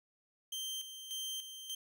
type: tone with tremolo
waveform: sawtooth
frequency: 3140 Hz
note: G7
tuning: 2 cents sharp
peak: -35 dBFS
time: 0.52-1.75 s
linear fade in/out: 5 ms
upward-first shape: square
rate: 1.7 Hz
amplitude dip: 60%
effects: none